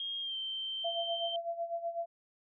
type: tone with pitch glide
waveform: sine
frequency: 3241 to 3123 Hz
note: G#7 to G7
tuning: -43 to -7 cents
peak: -35 dBFS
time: 0-1.36 s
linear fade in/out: 2 ms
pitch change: -64 cents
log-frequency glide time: 0.21-0.36 s
type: tone with tremolo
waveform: sine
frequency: 678 Hz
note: E5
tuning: 49 cents sharp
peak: -31 dBFS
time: 0.84-2.06 s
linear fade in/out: 10 ms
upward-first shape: sine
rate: 8 Hz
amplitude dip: 75%
effects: none